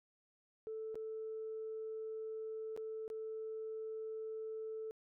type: tone with dropouts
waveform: sine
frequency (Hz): 440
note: A4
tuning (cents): 0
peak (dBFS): -40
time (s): 0.67-4.91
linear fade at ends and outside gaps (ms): 0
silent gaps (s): 0.945-0.955 / 2.764-2.775 / 3.079-3.101
effects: tanh soft clip ceiling -36 dBFS

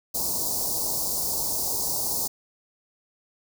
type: band-stop noise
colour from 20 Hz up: white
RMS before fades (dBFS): -27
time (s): 0.14-2.28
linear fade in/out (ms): 10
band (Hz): 990 to 4500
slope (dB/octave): 48
effects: none

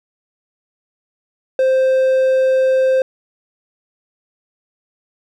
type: tone with hard clipping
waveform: triangle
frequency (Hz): 523.3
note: C5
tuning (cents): 0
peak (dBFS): -12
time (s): 1.59-3.02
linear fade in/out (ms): 2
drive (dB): 6
effects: none

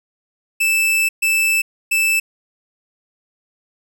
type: tone bursts at uneven times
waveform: 45% pulse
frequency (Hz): 2637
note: E7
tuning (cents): 0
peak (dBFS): -14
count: 3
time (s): 0.6-1.09 / 1.22-1.62 / 1.91-2.2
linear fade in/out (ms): 10
effects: none

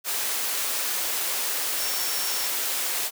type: tone in noise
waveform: sine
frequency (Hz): 5460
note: F8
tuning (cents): -40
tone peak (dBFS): -33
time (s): 1.76-2.5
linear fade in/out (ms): 50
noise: white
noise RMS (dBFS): -27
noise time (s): 0.04-3.11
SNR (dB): -9
effects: high-pass 400 Hz 12 dB/octave

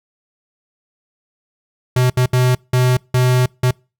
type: tone bursts at uneven times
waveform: square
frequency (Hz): 126.2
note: B2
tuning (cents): +38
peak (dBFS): -12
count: 6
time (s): 1.96-2.1 / 2.17-2.26 / 2.33-2.55 / 2.73-2.97 / 3.14-3.46 / 3.63-3.71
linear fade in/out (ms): 5
effects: noise-tail reverb RT60 0.3 s tail -26 dB re dry

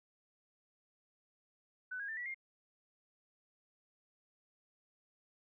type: tone with pitch steps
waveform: sine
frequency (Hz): 1500 / 1635.8 / 1783.8 / 1945.3 / 2121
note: F#6 / G#6 / A6 / B6 / C7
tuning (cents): +23 / -27 / +23 / -27 / +23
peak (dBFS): -39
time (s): 1.91-2.345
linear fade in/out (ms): 10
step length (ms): 87
effects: none

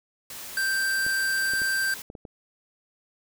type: noise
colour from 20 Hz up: white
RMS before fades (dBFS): -39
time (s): 0.3-2.02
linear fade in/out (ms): 2
type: tone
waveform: square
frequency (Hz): 1568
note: G6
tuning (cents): 0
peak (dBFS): -24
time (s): 0.57-1.94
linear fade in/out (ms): 2
type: clicks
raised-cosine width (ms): 2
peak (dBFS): -27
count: 6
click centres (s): 1.065 / 1.536 / 1.618 / 2.101 / 2.152 / 2.252
effects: none

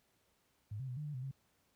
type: tone with pitch steps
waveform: sine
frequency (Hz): 104.6 / 132.3 / 124.8 / 150.1 / 147.7 / 127.1 / 135.1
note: G#2 / C3 / B2 / D3 / D3 / C3 / C#3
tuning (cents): +13 / +20 / +19 / +38 / +10 / -50 / -44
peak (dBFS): -39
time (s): 0.71-1.312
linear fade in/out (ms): 5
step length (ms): 86
effects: pink hiss -75 dBFS RMS until 1.75 s + high-pass 60 Hz 12 dB/octave

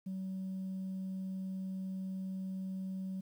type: tone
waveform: sine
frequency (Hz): 189.3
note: F#3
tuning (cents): +40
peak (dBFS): -35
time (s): 0.06-3.21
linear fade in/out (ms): 10
effects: tanh soft clip ceiling -35 dBFS + 11-bit

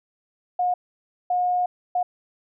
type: tone bursts at uneven times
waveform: sine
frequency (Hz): 720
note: F#5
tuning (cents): -47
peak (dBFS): -19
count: 3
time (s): 0.59-0.74 / 1.3-1.66 / 1.95-2.03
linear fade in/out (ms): 5
effects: none

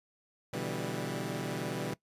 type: chord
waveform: 15% pulse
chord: E minor seventh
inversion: second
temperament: equal with one note detuned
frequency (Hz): 123.47 / 145.48 / 164.81 / 196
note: B2 / D3 / E3 / G3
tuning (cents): 0 / -16 / 0 / 0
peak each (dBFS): -33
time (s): 0.53-1.94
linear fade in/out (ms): 5
effects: noise-tail reverb RT60 0.1 s tail -19 dB re dry + resampled to 32000 Hz

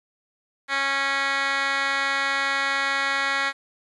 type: tone with band-pass filter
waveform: 10% pulse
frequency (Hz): 275.2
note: C#4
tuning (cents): -12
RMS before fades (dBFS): -24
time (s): 0.68-3.53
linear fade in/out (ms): 50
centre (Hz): 2300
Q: 2.3
effects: resampled to 24000 Hz + 9-bit

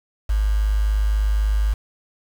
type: tone with quantisation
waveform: sine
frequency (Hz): 51.91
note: G#1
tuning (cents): 0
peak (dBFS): -16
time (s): 0.29-1.74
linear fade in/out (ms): 10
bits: 6
effects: none

